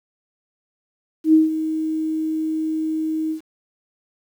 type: tone with ADSR envelope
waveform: sine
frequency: 315.6 Hz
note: D#4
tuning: 25 cents sharp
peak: -8 dBFS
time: 1.24-3.41 s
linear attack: 93 ms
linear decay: 160 ms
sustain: -12 dB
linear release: 100 ms
effects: 8-bit